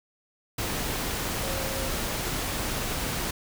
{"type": "tone in noise", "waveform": "sine", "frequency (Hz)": 536, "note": "C5", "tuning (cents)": 42, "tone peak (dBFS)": -35, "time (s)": [1.43, 1.89], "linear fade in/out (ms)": 5, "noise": "pink", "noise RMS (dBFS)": -30, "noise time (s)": [0.58, 3.31], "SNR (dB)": -8, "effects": []}